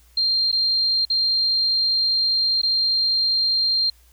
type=tone with dropouts; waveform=sine; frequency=4185 Hz; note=C8; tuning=in tune; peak=-17 dBFS; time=0.17-3.9 s; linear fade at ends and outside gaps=5 ms; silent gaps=0.517-0.526 / 1.052-1.1 / 2.617-2.631 s; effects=added 60 Hz sine -52 dBFS peak until 4.12 s + white hiss -58 dBFS RMS until 4.12 s